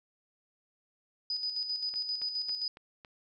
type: tone with tremolo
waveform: sine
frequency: 4978 Hz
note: D#8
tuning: in tune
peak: -30 dBFS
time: 1.3-2.68 s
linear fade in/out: 2 ms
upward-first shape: square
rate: 7.6 Hz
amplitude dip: 50%
type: click train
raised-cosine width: 0.3 ms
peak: -33 dBFS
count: 5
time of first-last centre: 1.94-3.048 s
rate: 3.61 Hz
effects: none

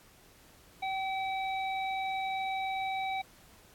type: harmonic tone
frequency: 767 Hz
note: G5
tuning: 38 cents flat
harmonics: 1 / 3 / 5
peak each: -32 / -38 / -44 dBFS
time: 0.82-3.22 s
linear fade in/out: 10 ms
effects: pink hiss -59 dBFS RMS until 3.74 s + AAC 64 kbps

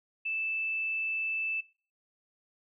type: tone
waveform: sine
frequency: 2637 Hz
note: E7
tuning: in tune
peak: -30 dBFS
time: 0.25-1.61 s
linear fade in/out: 10 ms
effects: noise-tail reverb RT60 0.4 s tail -21 dB re dry

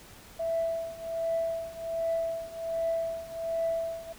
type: tone with tremolo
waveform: sine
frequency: 661 Hz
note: E5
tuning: 5 cents sharp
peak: -24 dBFS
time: 0.39-4.13 s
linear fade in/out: 10 ms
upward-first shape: triangle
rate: 1.3 Hz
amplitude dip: 90%
effects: tanh soft clip ceiling -21 dBFS + pink hiss -51 dBFS RMS until 4.18 s

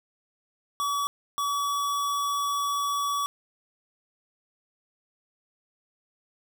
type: tone bursts at uneven times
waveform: square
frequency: 1139 Hz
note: C#6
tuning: 47 cents sharp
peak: -26 dBFS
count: 2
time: 0.8-1.07 / 1.38-3.26 s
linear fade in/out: 0 ms
effects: none

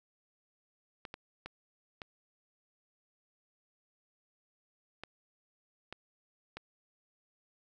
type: clicks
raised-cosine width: 0.3 ms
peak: -26 dBFS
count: 7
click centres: 1.052 / 1.141 / 1.46 / 2.018 / 5.036 / 5.926 / 6.57 s
effects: none

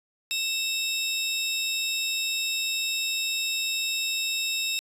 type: tone pair together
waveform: 30% pulse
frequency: 2649 / 3743 Hz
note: E7 / A#7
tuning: +8 / +6 cents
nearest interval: tritone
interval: 598 cents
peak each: -26 dBFS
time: 0.31-4.79 s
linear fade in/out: 0 ms
effects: resampled to 32000 Hz

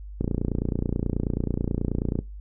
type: click train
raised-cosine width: 3 ms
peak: -12 dBFS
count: 59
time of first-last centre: 0.21-2.19 s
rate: 29.3 Hz
effects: noise-tail reverb RT60 0.2 s tail -19 dB re dry + added 50 Hz sine -36 dBFS peak until 2.4 s

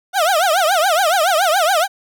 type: tone with vibrato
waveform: 30% pulse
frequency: 698.5 Hz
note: F5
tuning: in tune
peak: -10 dBFS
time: 0.13-1.88 s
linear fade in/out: 50 ms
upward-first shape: triangle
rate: 7.1 Hz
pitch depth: 280 cents each way
effects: none

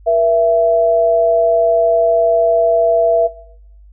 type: tone pair together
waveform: sine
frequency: 477.9 / 665.4 Hz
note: A#4 / E5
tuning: +43 / +16 cents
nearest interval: tritone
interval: 573 cents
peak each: -17 / -10 dBFS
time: 0.06-3.28 s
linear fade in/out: 20 ms
effects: noise-tail reverb RT60 0.7 s tail -20 dB re dry + added 50 Hz sine -39 dBFS peak until 3.92 s

